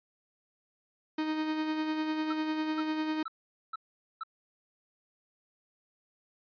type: tone with tremolo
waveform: 45% pulse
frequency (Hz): 311.1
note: D#4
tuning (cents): 0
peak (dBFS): -28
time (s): 1.18-3.23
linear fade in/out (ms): 5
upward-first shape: sine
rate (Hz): 10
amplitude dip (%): 40
type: tone bursts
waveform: triangle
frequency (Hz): 1318.5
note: E6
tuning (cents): 0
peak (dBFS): -32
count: 5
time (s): 2.3-4.235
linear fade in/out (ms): 5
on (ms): 27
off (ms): 450
effects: resampled to 11025 Hz